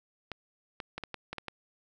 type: clicks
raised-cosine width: 0.3 ms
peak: -21 dBFS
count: 8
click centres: 0.317 / 0.802 / 0.98 / 1.037 / 1.143 / 1.33 / 1.383 / 1.483 s
effects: none